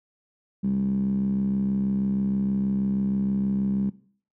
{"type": "tone with band-pass filter", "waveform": "10% pulse", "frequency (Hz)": 66.3, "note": "C2", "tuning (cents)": 23, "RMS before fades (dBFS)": -25, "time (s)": [0.63, 3.9], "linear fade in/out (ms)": 10, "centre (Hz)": 190, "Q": 8.7, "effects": ["noise-tail reverb RT60 0.5 s tail -19 dB re dry"]}